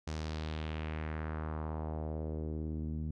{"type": "tone with low-pass filter sweep", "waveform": "sawtooth", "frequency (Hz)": 78, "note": "D#2", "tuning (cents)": 5, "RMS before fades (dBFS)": -38, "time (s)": [0.07, 3.11], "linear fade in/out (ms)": 5, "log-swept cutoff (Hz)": [6300, 200], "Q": 1.9, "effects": []}